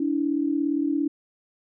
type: tone pair together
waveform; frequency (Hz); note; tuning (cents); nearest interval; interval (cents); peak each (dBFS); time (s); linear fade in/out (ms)
sine; 286.4 / 323.9; D4 / E4; -43 / -30; major second; 213; -23 / -26; 0-1.08; 5
effects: none

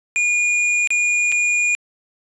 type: tone with dropouts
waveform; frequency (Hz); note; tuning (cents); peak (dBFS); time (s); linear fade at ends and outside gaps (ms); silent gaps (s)
square; 2435; D#7; -38; -16; 0.16-1.75; 0; 0.873-0.905 / 1.318-1.323
effects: resampled to 22050 Hz

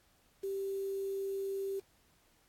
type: tone with quantisation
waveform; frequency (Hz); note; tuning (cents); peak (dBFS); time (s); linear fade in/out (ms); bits
sine; 390.8; G4; -5; -34; 0.43-1.8; 10; 9
effects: pink hiss -69 dBFS RMS until 2.48 s + AAC 64 kbps

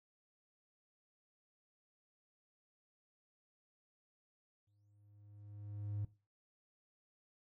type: tone with exponential growth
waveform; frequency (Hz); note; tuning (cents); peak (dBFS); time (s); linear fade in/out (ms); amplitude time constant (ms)
triangle; 103.1; G#2; -12; -33; 4.67-6.05; 5; 300
effects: noise-tail reverb RT60 0.3 s tail -19 dB re dry + tanh soft clip ceiling -31 dBFS

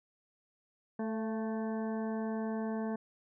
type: harmonic tone with a mistuned harmonic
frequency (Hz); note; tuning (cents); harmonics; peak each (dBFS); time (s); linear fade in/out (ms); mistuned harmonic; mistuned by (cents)
220; A3; 0; 1 / 2 / 3 / 4 / 5 / 7 / 8; -34 / -40 / -43 / -46 / -51 / -53 / -55; 0.99-2.96; 5; 3; +32
effects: none

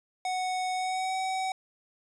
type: tone with pitch glide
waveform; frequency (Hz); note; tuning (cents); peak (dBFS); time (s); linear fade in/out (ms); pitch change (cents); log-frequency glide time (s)
square; 740 to 757.3; F#5 to F#5; 0 to +40; -29; 0.25-1.52; 2; +40; 0.75-1.15
effects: resampled to 22050 Hz

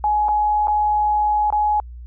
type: tone with dropouts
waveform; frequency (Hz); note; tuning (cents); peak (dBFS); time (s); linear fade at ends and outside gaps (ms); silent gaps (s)
sine; 841; G#5; +22; -15; 0.04-1.8; 1; 0.284-0.289 / 0.672-0.681 / 1.503-1.525
effects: added 60 Hz sine -33 dBFS peak until 2.06 s

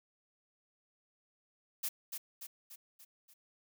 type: noise with echo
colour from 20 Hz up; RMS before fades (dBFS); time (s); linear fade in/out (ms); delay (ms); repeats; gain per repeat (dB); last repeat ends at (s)
blue; -36; 1.83-1.89; 10; 290; 5; -5; 3.34
effects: none

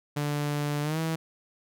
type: tone with pitch glide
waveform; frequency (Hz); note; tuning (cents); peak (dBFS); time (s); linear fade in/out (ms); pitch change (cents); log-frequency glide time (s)
sawtooth; 146.6 to 161.73; D3 to E3; -3 to -33; -23; 0.16-1.16; 10; +170; 0.82-0.99
effects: none

